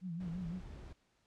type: tone with vibrato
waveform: sine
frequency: 174.5 Hz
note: F3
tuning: 1 cent flat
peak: -38 dBFS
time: 0.01-0.62 s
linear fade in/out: 50 ms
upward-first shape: sine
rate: 5.9 Hz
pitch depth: 110 cents each way
type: noise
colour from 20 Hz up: brown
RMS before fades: -50 dBFS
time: 0.2-0.93 s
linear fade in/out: 5 ms
effects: pink hiss -75 dBFS RMS until 1.26 s + low-pass 7000 Hz 12 dB/octave